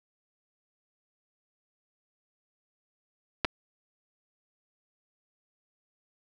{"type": "clicks", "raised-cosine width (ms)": 0.3, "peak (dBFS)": [-9, -12], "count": 2, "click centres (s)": [3.447, 3.45], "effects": []}